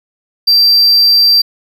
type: tone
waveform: triangle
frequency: 4700 Hz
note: D8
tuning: 1 cent sharp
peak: -4 dBFS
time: 0.47-1.42 s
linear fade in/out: 10 ms
effects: none